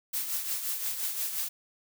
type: noise with tremolo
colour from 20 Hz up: blue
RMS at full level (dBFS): -30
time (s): 0.13-1.49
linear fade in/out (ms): 10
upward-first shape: triangle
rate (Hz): 5.7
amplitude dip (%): 60
effects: none